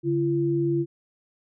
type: tone pair together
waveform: sine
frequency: 143.1 / 339.8 Hz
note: D3 / F4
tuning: -45 / -47 cents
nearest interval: octave + minor third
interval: 1498 cents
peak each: -26 / -22 dBFS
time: 0.03-0.86 s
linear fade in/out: 50 ms
effects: none